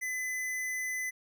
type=tone; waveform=square; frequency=2015 Hz; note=B6; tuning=34 cents sharp; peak=-33 dBFS; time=0.01-1.11 s; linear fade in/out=20 ms; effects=none